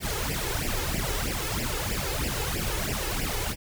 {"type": "noise with flanger", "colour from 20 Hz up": "pink", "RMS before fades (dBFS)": -29, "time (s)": [0, 3.56], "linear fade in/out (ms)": 50, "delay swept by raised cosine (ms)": [0.38, 2.38], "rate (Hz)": 3.1, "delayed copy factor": 0.85, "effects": []}